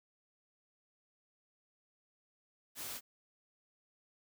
white noise, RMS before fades -43 dBFS, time 2.75-3.01 s, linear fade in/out 50 ms, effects none

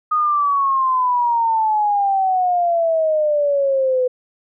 sine exponential sweep, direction down, 1244.5 to 500 Hz, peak -14 dBFS, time 0.11-4.08 s, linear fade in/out 10 ms, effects none

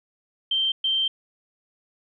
sine tone bursts at uneven times, 3136 Hz, G7, in tune, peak -20 dBFS, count 2, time 0.51-0.72 / 0.84-1.08 s, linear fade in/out 5 ms, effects none

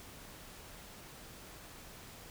silence, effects pink hiss -52 dBFS RMS until 2.3 s

